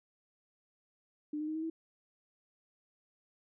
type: tone with pitch steps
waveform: sine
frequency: 299.5 / 305.6 / 311.9 / 318.2 / 324.7 Hz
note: D4 / D#4 / D#4 / D#4 / E4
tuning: +34 / -31 / +4 / +39 / -26 cents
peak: -34 dBFS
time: 1.33-1.7 s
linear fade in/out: 5 ms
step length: 74 ms
effects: none